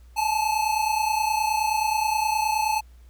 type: tone pair together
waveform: square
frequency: 850 / 879.5 Hz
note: G#5 / A5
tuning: +40 / -1 cents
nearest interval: minor second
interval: 59 cents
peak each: -25 dBFS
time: 0.16-2.81 s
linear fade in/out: 20 ms
effects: added 60 Hz sine -46 dBFS peak until 3.09 s + pink hiss -63 dBFS RMS until 3.09 s